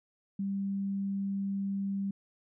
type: tone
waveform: sine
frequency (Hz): 197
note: G3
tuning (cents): +9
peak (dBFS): -30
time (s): 0.39-2.11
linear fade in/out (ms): 5
effects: none